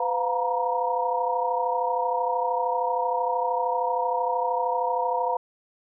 sine tone cluster, 504 / 707 / 925 / 958 Hz, B4 / F5 / A#5 / A#5, +35 / +21 / -14 / +47 cents, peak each -28 dBFS, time 0-5.37 s, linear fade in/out 5 ms, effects none

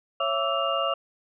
sine tone cluster, 551 / 669 / 1159 / 1318 / 2809 Hz, C#5 / E5 / D6 / E6 / F7, -11 / +25 / -23 / -1 / +9 cents, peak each -29 / -29 / -29 / -30 / -31 dBFS, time 0.2-0.94 s, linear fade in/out 5 ms, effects none

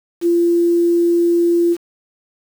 sine tone with quantisation, 343.2 Hz, F4, 30 cents flat, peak -11 dBFS, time 0.21-1.77 s, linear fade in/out 50 ms, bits 6, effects none

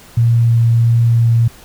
sine tone with vibrato, 116.54 Hz, A#2, in tune, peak -8 dBFS, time 0.17-1.48 s, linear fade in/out 5 ms, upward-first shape triangle, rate 1.5 Hz, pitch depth 9 cents each way, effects pink hiss -41 dBFS RMS until 1.64 s

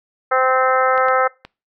harmonic tone, 259.4 Hz, C4, 15 cents flat, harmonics 2 / 3 / 4 / 5 / 6 / 7 / 8, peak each -18 / -20 / -25 / -17 / -25 / -27 / -30 dBFS, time 0.31-1.28 s, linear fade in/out 10 ms
clicks, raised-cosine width 0.3 ms, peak -18 dBFS, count 3, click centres 0.978 / 1.085 / 1.45 s
effects noise-tail reverb RT60 0.3 s tail -23 dB re dry

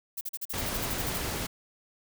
violet noise bursts, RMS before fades -34 dBFS, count 13, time 0.17-1.183 s, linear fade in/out 10 ms, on 41 ms, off 40 ms
pink noise, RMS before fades -33 dBFS, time 0.53-1.47 s, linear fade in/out 10 ms
effects none

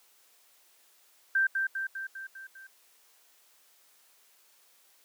sine tone with echo, 1568 Hz, G6, in tune, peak -22 dBFS, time 1.35-1.47 s, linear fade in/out 5 ms, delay 200 ms, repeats 6, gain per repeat -4 dB, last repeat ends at 2.67 s, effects white hiss -63 dBFS RMS until 5.04 s + high-pass 400 Hz 12 dB/octave

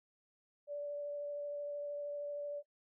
sine tone with vibrato, 580 Hz, D5, 22 cents flat, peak -38 dBFS, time 0.67-2.63 s, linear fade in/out 50 ms, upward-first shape sine, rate 13 Hz, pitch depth 9 cents each way, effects noise-tail reverb RT60 0.1 s tail -18 dB re dry

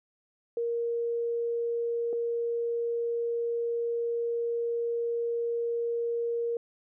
sine tone pair in turn, 468.5 / 468.5 Hz, A#4 / A#4, +9 / +9 cents, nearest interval unison, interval 0 cents, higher neither, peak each -27 dBFS, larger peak neither, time 0.57-2.13 / 2.13-6.57 s, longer second, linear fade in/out 2 ms, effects none

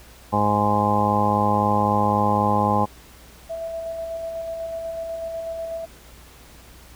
harmonic tone, 103.83 Hz, G#2, in tune, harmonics 1 / 2 / 3 / 4 / 5 / 6 / 7 / 8 / 9 / 10, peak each -26 / -24 / -31 / -32 / -27 / -30 / -32 / -21 / -33 / -24 dBFS, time 0.32-2.86 s, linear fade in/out 20 ms
sine tone with tremolo, 660 Hz, E5, 2 cents sharp, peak -26 dBFS, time 3.49-5.86 s, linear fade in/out 20 ms, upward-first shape square, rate 8.1 Hz, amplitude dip 25%
effects added 60 Hz sine -48 dBFS peak until 6.95 s + pink hiss -48 dBFS RMS until 6.95 s

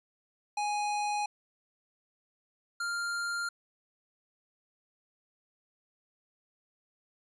square tone pair in turn, 830.6 / 1396.9 Hz, G#5 / F6, 0 / 0 cents, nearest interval major sixth, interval 900 cents, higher second, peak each -30 / -32 dBFS, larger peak first, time 0.57-1.26 / 2.8-3.49 s, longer neither, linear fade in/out 5 ms, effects resampled to 22050 Hz

